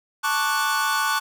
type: chord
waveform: 45% pulse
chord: D major seventh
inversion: second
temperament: equal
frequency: 880 / 1108.7 / 1174.7 / 1480 Hz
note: A5 / C#6 / D6 / F#6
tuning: 0 / 0 / 0 / 0 cents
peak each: -27 / -26 / -28 / -24 dBFS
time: 0.23-1.2 s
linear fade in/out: 20 ms
effects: none